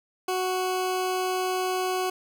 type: tone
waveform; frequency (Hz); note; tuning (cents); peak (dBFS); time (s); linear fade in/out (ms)
20% pulse; 370; F#4; 0; -20; 0.28-2.1; 5
effects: none